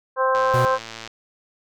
harmonic tone, 261.6 Hz, C4, in tune, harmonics 2 / 3 / 4 / 5 / 6, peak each -20 / -29 / -20 / -30 / -28 dBFS, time 0.16-0.79 s, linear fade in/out 50 ms
click train, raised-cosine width 0.2 ms, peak -17 dBFS, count 83, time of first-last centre 0.35-1.076 s, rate 113 Hz
45% pulse tone, 123.47 Hz, B2, in tune, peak -20 dBFS, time 0.54-0.65 s, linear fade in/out 0 ms
effects none

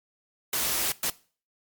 white noise bursts at uneven times, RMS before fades -27 dBFS, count 2, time 0.53-0.92 / 1.03-1.1 s, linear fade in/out 2 ms, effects noise-tail reverb RT60 0.4 s tail -20 dB re dry + MP3 96 kbps

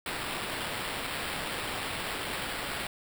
blue noise with sample-and-hold, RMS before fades -35 dBFS, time 0.06-2.87 s, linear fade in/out 2 ms, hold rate 6300 Hz, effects none

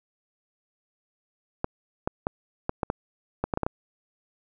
clicks, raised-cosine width 1 ms, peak -11 dBFS, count 11, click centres 1.644 / 2.075 / 2.269 / 2.694 / 2.832 / 2.901 / 3.44 / 3.538 / 3.574 / 3.633 / 3.665 s, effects none

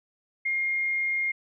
sine tone, 2129 Hz, C7, 30 cents sharp, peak -24 dBFS, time 0.45-1.32 s, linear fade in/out 10 ms, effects none

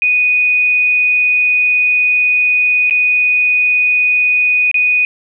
sine tone with dropouts, 2481 Hz, D#7, 6 cents flat, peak -9 dBFS, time 0.02-5.05 s, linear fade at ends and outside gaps 1 ms, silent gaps 2.898-2.908 / 4.714-4.743 s, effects none

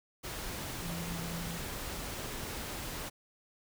sine tone in noise, 169.2 Hz, E3, 45 cents sharp, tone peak -39 dBFS, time 0.82-1.59 s, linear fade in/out 20 ms, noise pink, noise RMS -40 dBFS, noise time 0.23-3.1 s, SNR -2 dB, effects none

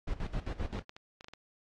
brown noise with tremolo, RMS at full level -34 dBFS, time 0.07-0.83 s, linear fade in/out 10 ms, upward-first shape square, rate 7.6 Hz, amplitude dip 80%
clicks, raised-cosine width 0.2 ms, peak -29 dBFS, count 8, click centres 0.757 / 0.789 / 0.894 / 0.965 / 1.209 / 1.244 / 1.284 / 1.336 s
effects low-pass 5000 Hz 12 dB/octave + AAC 32 kbps

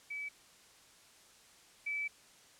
sine tone pair in turn, 2294 / 2306 Hz, D7 / D7, -41 / -32 cents, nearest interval unison, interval 9 cents, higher second, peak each -38 / -34 dBFS, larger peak second, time 0.1-0.29 / 1.86-2.08 s, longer second, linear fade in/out 10 ms, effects white hiss -61 dBFS RMS until 2.59 s + low-pass 9000 Hz 12 dB/octave

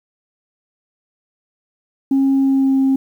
sine tone with pitch glide, 271.2 to 267.9 Hz, C#4 to C4, -38 to +41 cents, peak -10 dBFS, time 2.11-2.96 s, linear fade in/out 5 ms, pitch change -21 cents, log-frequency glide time 2.34-2.79 s, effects tanh soft clip ceiling -9 dBFS + 8-bit

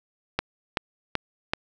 click train, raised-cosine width 0.3 ms, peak -7 dBFS, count 4, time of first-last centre 0.39-1.535 s, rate 2.62 Hz, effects none

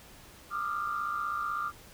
sine tone cluster, 1190 / 1246 / 1388 Hz, D6 / D#6 / F6, +22 / +2 / -11 cents, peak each -32 / -38 / -35 dBFS, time 0.5-1.72 s, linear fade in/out 50 ms, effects tanh soft clip ceiling -21 dBFS + pink hiss -53 dBFS RMS until 1.93 s

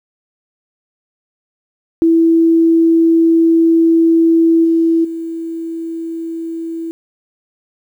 sine tone with level steps, 329.6 Hz, E4, in tune, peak -7 / -9 / -20 dBFS, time 2.02-6.91 s, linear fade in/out 0 ms, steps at 4.64 / 5.04 s, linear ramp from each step 10 ms, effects 8-bit

